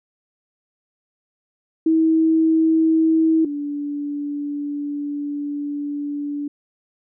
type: tone pair in turn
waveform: sine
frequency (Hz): 321.6 / 289.6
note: E4 / D4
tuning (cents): -43 / -24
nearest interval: major second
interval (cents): 181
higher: first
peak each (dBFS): -13 / -23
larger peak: first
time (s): 1.86-3.45 / 3.45-6.48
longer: second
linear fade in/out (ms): 5
effects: none